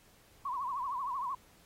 sine tone with vibrato, 1046.5 Hz, C6, in tune, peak -33 dBFS, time 0.45-1.35 s, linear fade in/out 5 ms, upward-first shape triangle, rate 13 Hz, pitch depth 170 cents each way, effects pink hiss -63 dBFS RMS until 1.65 s + AAC 48 kbps

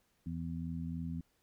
harmonic tone, 83.3 Hz, E2, 19 cents sharp, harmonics 1 / 2 / 3, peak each -43 / -39 / -42 dBFS, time 0.26-1.21 s, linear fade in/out 5 ms, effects pink hiss -75 dBFS RMS until 1.42 s

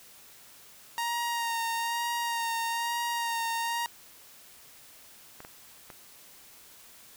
sawtooth tone with vibrato, 932.3 Hz, A#5, in tune, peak -25 dBFS, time 0.98-3.86 s, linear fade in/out 0 ms, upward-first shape sine, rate 1.1 Hz, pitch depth 24 cents each way
clicks, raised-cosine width 0.5 ms, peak -29 dBFS, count 3, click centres 5.404 / 5.449 / 5.902 s
effects white hiss -53 dBFS RMS until 7.16 s

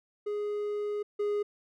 triangle tone pair in turn, 415.3 / 413.3 Hz, G#4 / G#4, 0 / -8 cents, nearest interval unison, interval 8 cents, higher first, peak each -28 / -25 dBFS, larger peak second, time 0.26-1.03 / 1.19-1.43 s, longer first, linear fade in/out 10 ms, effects none

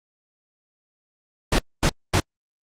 pink noise bursts, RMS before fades -17 dBFS, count 3, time 1.52-2.201 s, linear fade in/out 5 ms, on 67 ms, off 240 ms, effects low-pass 7000 Hz 12 dB/octave + Opus 32 kbps

